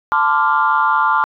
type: chord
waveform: sine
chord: D minor seventh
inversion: second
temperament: equal with one note detuned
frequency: 880 / 1029.7 / 1174.7 / 1396.9 Hz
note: A5 / C6 / D6 / F6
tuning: 0 / -28 / 0 / 0 cents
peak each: -17 dBFS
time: 0.12-1.24 s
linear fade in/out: 0 ms
effects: tanh soft clip ceiling -3 dBFS